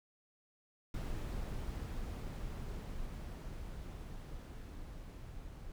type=noise with level ramp; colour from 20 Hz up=brown; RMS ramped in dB=-39 to -49 dBFS; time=0.94-5.72 s; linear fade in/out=2 ms; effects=none